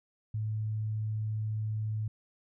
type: tone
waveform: sine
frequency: 108.2 Hz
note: A2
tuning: 29 cents flat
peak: -30 dBFS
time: 0.34-2.08 s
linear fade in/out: 5 ms
effects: none